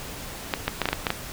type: clicks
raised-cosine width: 0.3 ms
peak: -6 dBFS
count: 8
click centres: 0.538 / 0.68 / 0.817 / 0.856 / 0.888 / 0.93 / 1.068 / 1.104 s
effects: pink hiss -37 dBFS RMS until 1.32 s